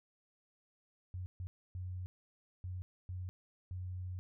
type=tone bursts at uneven times; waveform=sine; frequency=91.3 Hz; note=F#2; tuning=23 cents flat; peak=-39 dBFS; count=6; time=1.14-1.26 / 1.4-1.47 / 1.75-2.06 / 2.64-2.82 / 3.09-3.29 / 3.71-4.19 s; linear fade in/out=0 ms; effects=none

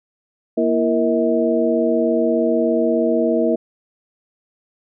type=tone cluster; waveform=sine; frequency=236.7 / 333.4 / 468.4 / 640 Hz; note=A#3 / E4 / A#4 / D#5; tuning=+27 / +20 / +8 / +49 cents; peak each=-20 dBFS; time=0.57-3.56 s; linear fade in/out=10 ms; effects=none

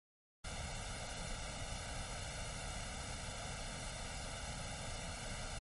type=noise with comb filter; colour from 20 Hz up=pink; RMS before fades=-44 dBFS; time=0.44-5.59 s; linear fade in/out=10 ms; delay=1.4 ms; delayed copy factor=+1; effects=MP3 48 kbps

